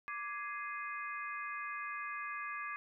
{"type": "harmonic tone with a mistuned harmonic", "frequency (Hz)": 416.6, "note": "G#4", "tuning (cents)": 5, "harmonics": [3, 4, 5, 6], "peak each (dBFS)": [-42, -44, -46, -48], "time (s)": [0.08, 2.76], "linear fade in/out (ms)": 0, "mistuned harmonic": 3, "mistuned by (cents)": -110, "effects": []}